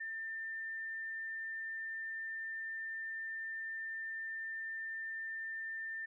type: tone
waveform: sine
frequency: 1794 Hz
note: A6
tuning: 33 cents sharp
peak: -39 dBFS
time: 0-6.06 s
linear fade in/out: 10 ms
effects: none